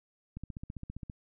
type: click train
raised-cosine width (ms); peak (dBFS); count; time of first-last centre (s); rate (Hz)
5; -28; 12; 0.37-1.098; 15.1
effects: none